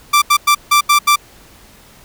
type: tone bursts at uneven times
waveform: sawtooth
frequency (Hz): 1174.7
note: D6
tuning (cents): 0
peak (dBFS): -4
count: 6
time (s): 0.13-0.22 / 0.3-0.37 / 0.47-0.55 / 0.71-0.81 / 0.89-0.99 / 1.07-1.16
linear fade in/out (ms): 10
effects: pink hiss -44 dBFS RMS until 2.04 s